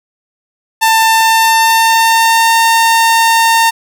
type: tone with pitch glide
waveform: sawtooth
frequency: 893 to 911.2 Hz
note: A5 to A#5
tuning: +25 to -40 cents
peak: -3 dBFS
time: 0.81-3.71 s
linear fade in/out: 20 ms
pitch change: +35 cents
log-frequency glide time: 0.98-2.53 s
effects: 7-bit